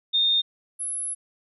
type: tone pair in turn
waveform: sine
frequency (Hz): 3655 / 10953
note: A#7 / F9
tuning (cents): -35 / -35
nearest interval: octave + perfect fifth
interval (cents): 1900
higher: second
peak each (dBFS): -18 / -27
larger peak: first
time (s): 0.13-0.42 / 0.79-1.15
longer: second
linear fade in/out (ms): 20
effects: none